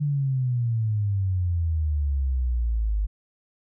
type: exponential sweep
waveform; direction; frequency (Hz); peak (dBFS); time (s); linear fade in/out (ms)
sine; down; 148.9 to 49.98; -21; 0-3.07; 20
effects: none